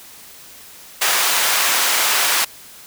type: high-pass noise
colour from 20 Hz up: pink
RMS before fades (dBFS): -17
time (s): 1.01-2.45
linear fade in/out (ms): 10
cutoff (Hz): 1000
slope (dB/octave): 12
effects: white hiss -41 dBFS RMS until 2.86 s